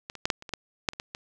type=clicks; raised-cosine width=0.2 ms; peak=-19 / -24 / -8 / -6 / -26 / -23 / -12 / -6 / -25 / -17 / -19 dBFS; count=11; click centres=0.099 / 0.153 / 0.255 / 0.302 / 0.424 / 0.492 / 0.537 / 0.888 / 0.934 / 0.999 / 1.149 s; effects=none